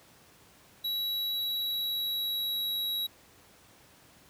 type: tone with pitch glide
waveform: square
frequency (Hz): 3900 to 3869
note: B7 to B7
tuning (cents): -23 to -36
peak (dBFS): -30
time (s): 0.84-3.07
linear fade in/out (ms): 10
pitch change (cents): -13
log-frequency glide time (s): 1.25-2.91
effects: pink hiss -58 dBFS RMS until 4.29 s + high-pass 80 Hz 12 dB/octave